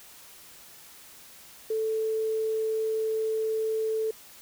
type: tone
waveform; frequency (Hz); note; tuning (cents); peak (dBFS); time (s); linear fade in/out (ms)
sine; 440; A4; 0; -25; 1.7-4.11; 5
effects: white hiss -50 dBFS RMS until 4.41 s